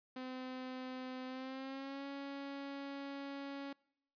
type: tone with pitch glide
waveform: sawtooth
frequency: 256.8 to 278.4 Hz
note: C4 to C#4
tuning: -32 to +8 cents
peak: -39 dBFS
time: 0.16-3.73 s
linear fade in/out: 5 ms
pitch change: +140 cents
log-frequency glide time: 1.26-2.06 s
effects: noise-tail reverb RT60 0.7 s tail -25 dB re dry + resampled to 11025 Hz